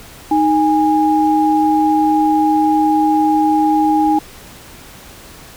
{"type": "tone pair together", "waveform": "sine", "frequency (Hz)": [310.6, 822.3], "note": ["D#4", "G#5"], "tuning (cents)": [-3, -17], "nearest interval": "octave + perfect fourth", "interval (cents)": 1686, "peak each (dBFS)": -13, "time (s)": [0.31, 4.19], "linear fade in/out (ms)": 5, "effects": ["pink hiss -38 dBFS RMS until 5.56 s"]}